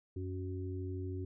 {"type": "harmonic tone", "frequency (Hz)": 92.7, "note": "F#2", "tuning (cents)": 4, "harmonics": [1, 3, 4], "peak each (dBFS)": [-38, -45, -44], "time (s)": [0.16, 1.25], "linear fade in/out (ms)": 5, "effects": []}